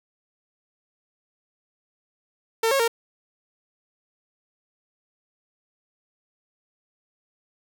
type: tone with pitch steps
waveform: sawtooth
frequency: 451.9 / 546 / 461.6 Hz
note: A4 / C#5 / A#4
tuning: +46 / -26 / -17 cents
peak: -15 dBFS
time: 2.63-2.879 s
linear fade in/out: 5 ms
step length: 83 ms
effects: none